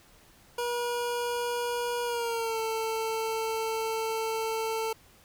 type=tone with pitch glide; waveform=25% pulse; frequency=480.7 to 445.9 Hz; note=B4 to A4; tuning=-47 to +23 cents; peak=-25 dBFS; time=0.58-4.93 s; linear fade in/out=5 ms; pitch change=-130 cents; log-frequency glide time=2.04-2.59 s; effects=pink hiss -58 dBFS RMS until 5.24 s